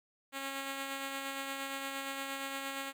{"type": "tone with tremolo", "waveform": "5% pulse", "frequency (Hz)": 272.9, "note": "C#4", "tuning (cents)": -27, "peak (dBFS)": -25, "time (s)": [0.32, 2.93], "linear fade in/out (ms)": 50, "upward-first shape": "sine", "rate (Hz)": 8.6, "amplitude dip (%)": 30, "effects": []}